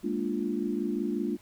sine chord, Bb dominant seventh, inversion third, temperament equal, 207.7 / 233.1 / 293.7 / 349.2 Hz, Ab3 / Bb3 / D4 / F4, 0 / 0 / 0 / 0 cents, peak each -33 dBFS, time 0.03-1.37 s, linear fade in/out 20 ms, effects pink hiss -58 dBFS RMS until 1.41 s

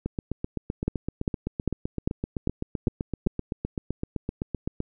two click trains, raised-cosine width 3 ms, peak -15 / -10 dBFS, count 38 / 7, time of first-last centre 0.06-4.804 / 0.88-3.27 s, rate 7.8 / 2.51 Hz, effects none

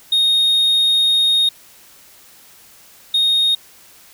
sine tone pair in turn, 3715 / 3715 Hz, A#7 / A#7, -7 / -7 cents, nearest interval unison, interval 0 cents, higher neither, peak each -9 / -10 dBFS, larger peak first, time 0.12-1.49 / 3.14-3.55 s, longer first, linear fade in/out 5 ms, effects tanh soft clip ceiling -11 dBFS + white hiss -46 dBFS RMS until 4.13 s

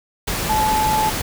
sine tone in noise, 864 Hz, A5, 32 cents flat, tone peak -16 dBFS, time 0.49-1.1 s, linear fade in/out 10 ms, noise pink, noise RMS -23 dBFS, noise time 0.27-1.22 s, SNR +4 dB, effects none

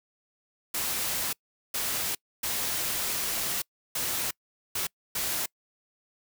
white noise bursts at uneven times, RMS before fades -30 dBFS, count 6, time 0.74-1.33 / 1.74-2.15 / 2.43-3.62 / 3.95-4.31 / 4.75-4.87 / 5.15-5.46 s, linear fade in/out 5 ms, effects noise-tail reverb RT60 0.1 s tail -26 dB re dry

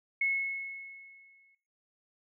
sine tone with exponential decay, 2186 Hz, C#7, 25 cents flat, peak -25 dBFS, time 0.21-1.55 s, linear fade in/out 5 ms, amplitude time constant 290 ms, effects noise-tail reverb RT60 0.6 s tail -18 dB re dry

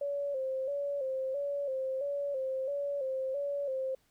sine tone with vibrato, 547 Hz, C#5, 23 cents flat, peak -31 dBFS, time 0.01-3.95 s, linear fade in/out 5 ms, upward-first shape square, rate 1.5 Hz, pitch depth 65 cents each way, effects pink hiss -71 dBFS RMS until 4.1 s

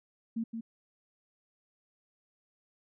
sine tone with echo, 227.4 Hz, A#3, 43 cents flat, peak -30 dBFS, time 0.36-0.44 s, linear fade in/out 10 ms, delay 170 ms, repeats 1, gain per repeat -5 dB, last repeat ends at 0.61 s, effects none

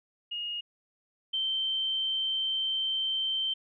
sine tone pair in turn, 2861 / 3115 Hz, F7 / G7, +41 / -12 cents, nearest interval minor second, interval 147 cents, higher second, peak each -32 / -27 dBFS, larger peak second, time 0.31-0.61 / 1.33-3.54 s, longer second, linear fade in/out 10 ms, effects none

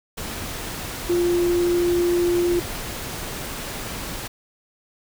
sine tone in noise, 349.2 Hz, F4, in tune, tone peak -17 dBFS, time 1.09-2.6 s, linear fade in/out 10 ms, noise pink, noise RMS -31 dBFS, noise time 0.17-4.28 s, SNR +11 dB, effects none

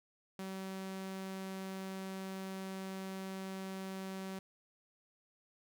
sawtooth tone, 190.9 Hz, G3, 46 cents flat, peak -37 dBFS, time 0.39-4.39 s, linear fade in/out 2 ms, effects none

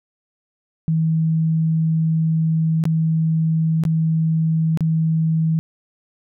sine tone with dropouts, 160.7 Hz, E3, 44 cents flat, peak -15 dBFS, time 0.88-5.59 s, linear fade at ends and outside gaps 0 ms, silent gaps 2.839-2.854 / 3.837-3.852 / 4.774-4.807 s, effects none

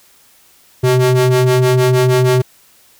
square ring-modulated tone, 125.9 Hz, B2, 34 cents sharp, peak -7 dBFS, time 0.83-2.42 s, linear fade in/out 10 ms, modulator 255 Hz, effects white hiss -49 dBFS RMS until 2.99 s

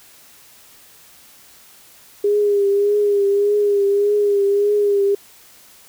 sine tone with vibrato, 406.6 Hz, G#4, 37 cents flat, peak -13 dBFS, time 2.24-5.15 s, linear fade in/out 5 ms, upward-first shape triangle, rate 1.7 Hz, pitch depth 43 cents each way, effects white hiss -47 dBFS RMS until 5.88 s

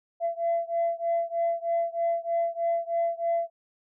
sine beating tone pair, 675 / 678.2 Hz, E5 / E5, +41 / +49 cents, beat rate 3.2 Hz, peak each -26 / -27 dBFS, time 0.2-3.5 s, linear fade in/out 50 ms, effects tanh soft clip ceiling -19 dBFS

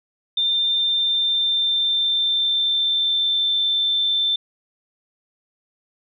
sine tone with pitch glide, 3592 to 3551 Hz, A7 to A7, +35 to +15 cents, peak -17 dBFS, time 0.37-4.36 s, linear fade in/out 5 ms, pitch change -20 cents, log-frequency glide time 0.78-3.57 s, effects none

